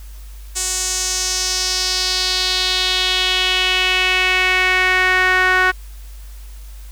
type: tone with band-pass filter sweep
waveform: sawtooth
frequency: 370 Hz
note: F#4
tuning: in tune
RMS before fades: -17 dBFS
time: 0.55-5.72 s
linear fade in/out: 20 ms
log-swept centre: 7500 to 1600 Hz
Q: 2.9
effects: added 50 Hz sine -32 dBFS peak until 6.91 s + white hiss -47 dBFS RMS until 6.91 s